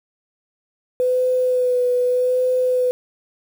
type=tone with vibrato; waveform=sine; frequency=501 Hz; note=B4; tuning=25 cents sharp; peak=-15 dBFS; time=1-2.91 s; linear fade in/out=0 ms; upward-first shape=sine; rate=0.82 Hz; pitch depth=21 cents each way; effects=7-bit